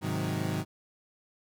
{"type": "chord", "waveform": "30% pulse", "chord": "Ab dominant seventh", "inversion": "none", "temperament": "equal", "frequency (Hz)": [103.83, 130.81, 155.56, 185], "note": ["Ab2", "C3", "Eb3", "Gb3"], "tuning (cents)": [0, 0, 0, 0], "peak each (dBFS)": [-32, -34, -31, -33], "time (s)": [0.01, 0.65], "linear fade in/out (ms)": 50, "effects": []}